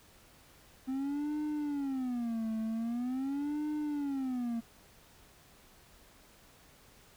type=tone with vibrato; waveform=triangle; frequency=258.2 Hz; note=C4; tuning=23 cents flat; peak=-30 dBFS; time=0.87-4.61 s; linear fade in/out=20 ms; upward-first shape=sine; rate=0.44 Hz; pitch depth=270 cents each way; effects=pink hiss -60 dBFS RMS until 7.16 s